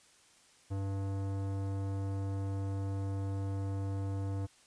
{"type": "tone with tanh clipping", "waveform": "sine", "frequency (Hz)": 97.8, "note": "G2", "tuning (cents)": -4, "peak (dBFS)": -35, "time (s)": [0.7, 4.47], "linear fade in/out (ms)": 20, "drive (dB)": 18, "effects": ["white hiss -63 dBFS RMS until 4.66 s", "resampled to 22050 Hz"]}